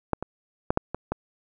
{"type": "clicks", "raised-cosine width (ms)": 1, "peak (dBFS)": [-8, -17, -7, -6, -15, -12], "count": 6, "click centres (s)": [0.133, 0.226, 0.705, 0.774, 0.946, 1.12], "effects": []}